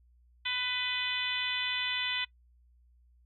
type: harmonic tone with a mistuned harmonic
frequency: 498.2 Hz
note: B4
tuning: 15 cents sharp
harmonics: 2 / 3 / 4 / 5 / 6 / 7 / 8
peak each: -44 / -41 / -36 / -37 / -36 / -35 / -45 dBFS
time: 0.45-2.25 s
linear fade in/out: 10 ms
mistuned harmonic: 6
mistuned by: +27 cents
effects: noise-tail reverb RT60 0.1 s tail -21 dB re dry + added 60 Hz sine -60 dBFS peak until 3.25 s